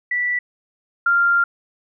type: tone pair in turn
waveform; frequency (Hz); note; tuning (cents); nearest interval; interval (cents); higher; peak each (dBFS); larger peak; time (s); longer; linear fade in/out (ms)
sine; 1963 / 1392.5; B6 / F6; -11 / -5; tritone; 594; first; -18 / -13; second; 0.11-0.39 / 1.06-1.44; second; 5
effects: none